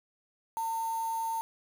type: tone with quantisation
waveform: sine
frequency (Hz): 905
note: A5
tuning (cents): +48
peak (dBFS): -30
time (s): 0.57-1.41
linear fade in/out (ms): 0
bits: 7
effects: none